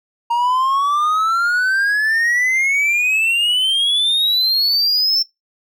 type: exponential sweep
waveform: triangle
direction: up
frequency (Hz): 932.3 to 5400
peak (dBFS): -12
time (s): 0.3-5.23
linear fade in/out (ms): 10
effects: noise-tail reverb RT60 0.2 s tail -24 dB re dry